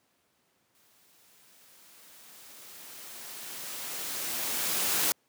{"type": "noise with exponential growth", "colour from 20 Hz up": "white", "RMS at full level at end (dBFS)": -26, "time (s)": [0.75, 5.12], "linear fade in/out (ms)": 0, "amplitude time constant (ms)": 950, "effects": ["pink hiss -71 dBFS RMS until 5.28 s", "high-pass 150 Hz 12 dB/octave"]}